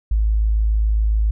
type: tone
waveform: sine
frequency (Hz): 53.6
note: A1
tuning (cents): -45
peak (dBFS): -14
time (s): 0.11-1.31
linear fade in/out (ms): 5
effects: none